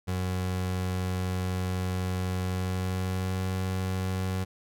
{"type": "tone with pitch glide", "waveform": "30% pulse", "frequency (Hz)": [92, 93.61], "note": ["F#2", "F#2"], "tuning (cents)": [-9, 21], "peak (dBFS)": -25, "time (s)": [0.07, 4.45], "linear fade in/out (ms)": 20, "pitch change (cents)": 30, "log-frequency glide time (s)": [2.44, 3.46], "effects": []}